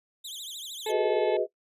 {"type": "tone with vibrato", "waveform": "sawtooth", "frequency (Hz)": 3501, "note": "A7", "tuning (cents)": -9, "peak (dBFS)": -34, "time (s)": [0.24, 0.92], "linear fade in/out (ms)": 10, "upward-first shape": "triangle", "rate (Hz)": 13, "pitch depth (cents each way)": 250}
{"type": "harmonic tone", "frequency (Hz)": 433.4, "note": "A4", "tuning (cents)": -26, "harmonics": [1, 2, 4, 5, 6, 7, 8, 9], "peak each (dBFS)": [-29, -34, -45, -42, -46, -49, -47, -49], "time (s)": [0.86, 1.37], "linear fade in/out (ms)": 5}
{"type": "chord", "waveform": "sine", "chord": "G# minor seventh", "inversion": "third", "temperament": "equal with one note detuned", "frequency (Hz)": [370, 415.3, 493.9, 629.8], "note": ["F#4", "G#4", "B4", "D#5"], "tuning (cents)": [0, 0, 0, 21], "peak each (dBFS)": -29, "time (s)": [0.88, 1.47], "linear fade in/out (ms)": 50}
{"effects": ["noise-tail reverb RT60 0.1 s tail -19 dB re dry", "resampled to 32000 Hz"]}